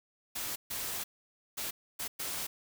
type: noise bursts at uneven times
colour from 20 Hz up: white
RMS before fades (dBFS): -37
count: 5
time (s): 0.35-0.56 / 0.7-1.04 / 1.57-1.71 / 1.99-2.08 / 2.19-2.47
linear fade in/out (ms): 10
effects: none